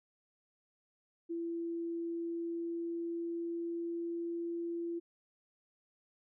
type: tone with pitch glide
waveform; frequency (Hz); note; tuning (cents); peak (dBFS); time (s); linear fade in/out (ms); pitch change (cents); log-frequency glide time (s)
sine; 336.5 to 339.6; E4 to F4; +36 to -48; -35; 1.29-5; 20; +16; 1.97-4.53
effects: none